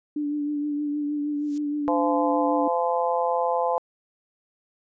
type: tone with vibrato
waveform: sine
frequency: 293.7 Hz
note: D4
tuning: in tune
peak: -24 dBFS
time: 0.16-2.68 s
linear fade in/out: 5 ms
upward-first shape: triangle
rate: 6.4 Hz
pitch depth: 31 cents each way
type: noise with exponential growth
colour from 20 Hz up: violet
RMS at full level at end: -35 dBFS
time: 1.34-1.58 s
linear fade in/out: 2 ms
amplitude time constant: 52 ms
type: harmonic tone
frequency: 171.2 Hz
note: F3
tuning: 34 cents flat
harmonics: 3 / 4 / 5 / 6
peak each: -25 / -27 / -26 / -29 dBFS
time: 1.88-3.78 s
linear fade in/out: 0 ms
effects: resampled to 16000 Hz